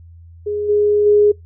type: tone with level steps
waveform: sine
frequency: 415.3 Hz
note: G#4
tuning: in tune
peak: -18 / -11 / -8 dBFS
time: 0.46-1.32 s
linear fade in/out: 10 ms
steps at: 0.68 / 1.05 s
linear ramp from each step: 20 ms
effects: noise-tail reverb RT60 0.2 s tail -26 dB re dry + added 84 Hz sine -38 dBFS peak until 1.45 s